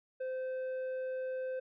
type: tone with tanh clipping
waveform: sine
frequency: 517 Hz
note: C5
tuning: 21 cents flat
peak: -36 dBFS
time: 0.2-1.6 s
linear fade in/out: 10 ms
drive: 6 dB
effects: none